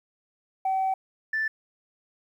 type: tone pair in turn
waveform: sine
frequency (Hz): 764 / 1762.3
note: G5 / A6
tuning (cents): -45 / +2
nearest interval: octave + major second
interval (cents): 1447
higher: second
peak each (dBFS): -21 / -23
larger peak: first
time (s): 0.65-0.94 / 1.33-1.48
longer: first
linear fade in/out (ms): 5
effects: tanh soft clip ceiling -20 dBFS + 10-bit